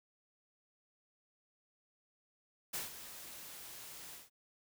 white noise with ADSR envelope, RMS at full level -38 dBFS, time 2.73-4.3 s, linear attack 14 ms, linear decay 150 ms, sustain -12 dB, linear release 160 ms, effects none

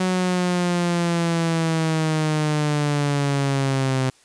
sawtooth linear sweep, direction down, 185.5 to 130 Hz, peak -15 dBFS, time 0-4.1 s, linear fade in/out 5 ms, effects white hiss -55 dBFS RMS until 4.24 s + resampled to 22050 Hz

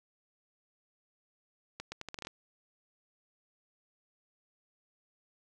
accelerating click train, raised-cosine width 0.2 ms, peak -23 dBFS, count 9, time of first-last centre 1.8-2.271 s, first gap 120 ms, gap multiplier 0.78, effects none

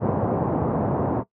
pink band-pass noise, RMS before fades -23 dBFS, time 0-1.24 s, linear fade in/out 50 ms, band 100 to 920 Hz, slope 24 dB/octave, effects noise-tail reverb RT60 0.1 s tail -18 dB re dry

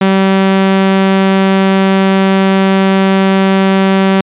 sawtooth tone, 192.5 Hz, G3, 31 cents flat, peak -3 dBFS, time 0.01-4.21 s, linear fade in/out 5 ms, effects resampled to 8000 Hz

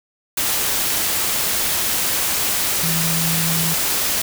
sine tone in noise, 164.81 Hz, E3, in tune, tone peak -22 dBFS, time 2.83-3.74 s, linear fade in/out 5 ms, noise white, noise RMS -20 dBFS, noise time 0.37-4.22 s, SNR -5 dB, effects none

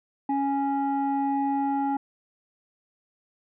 sine tone pair together, 277.2 / 830.7 Hz, C#4 / G#5, 0 / 0 cents, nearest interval octave + perfect fifth, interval 1900 cents, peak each -24 dBFS, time 0.29-1.97 s, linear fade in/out 5 ms, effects tanh soft clip ceiling -19 dBFS

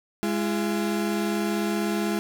35% pulse tone pair together, 207.5 / 339.3 Hz, G#3 / F4, -1 / -50 cents, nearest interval major sixth, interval 851 cents, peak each -24 / -26 dBFS, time 0.23-2.19 s, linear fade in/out 0 ms, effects none

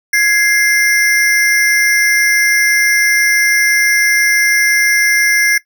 square ring-modulated tone, 1883 Hz, A#6, 17 cents sharp, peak -7 dBFS, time 0.13-5.58 s, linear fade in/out 5 ms, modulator 216 Hz, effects noise-tail reverb RT60 0.1 s tail -17 dB re dry

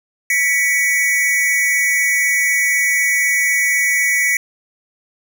square tone pair together, 1962 / 2246 Hz, B6 / C#7, -12 / +22 cents, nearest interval major second, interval 234 cents, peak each -17 dBFS, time 0.3-4.37 s, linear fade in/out 2 ms, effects none

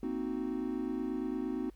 triangle chord, C half-diminished seventh, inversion third, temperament equal, 233.1 / 261.6 / 311.1 / 370 Hz, Bb3 / C4 / Eb4 / Gb4, 0 / 0 / 0 / 0 cents, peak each -39 / -34 / -36 / -38 dBFS, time 0.03-1.7 s, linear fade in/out 2 ms, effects added 50 Hz sine -54 dBFS peak until 1.75 s + pink hiss -70 dBFS RMS until 1.75 s

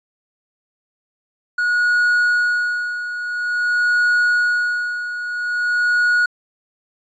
triangle tone with tremolo, 1453 Hz, F#6, 32 cents flat, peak -11 dBFS, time 1.58-6.26 s, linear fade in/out 5 ms, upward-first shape sine, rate 0.49 Hz, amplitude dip 70%, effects resampled to 16000 Hz

